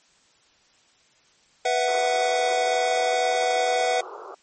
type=chord; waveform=square; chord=B suspended fourth; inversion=none; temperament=just; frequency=493.9 / 658.5 / 740.8 Hz; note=B4 / E5 / F#5; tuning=0 / -2 / +2 cents; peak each=-26 / -27 / -24 dBFS; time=1.65-4.01 s; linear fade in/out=5 ms
type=band-pass noise; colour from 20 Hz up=pink; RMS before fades=-39 dBFS; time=1.87-4.35 s; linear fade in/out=10 ms; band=350 to 1400 Hz; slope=96 dB/octave
effects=white hiss -60 dBFS RMS until 4.42 s + MP3 32 kbps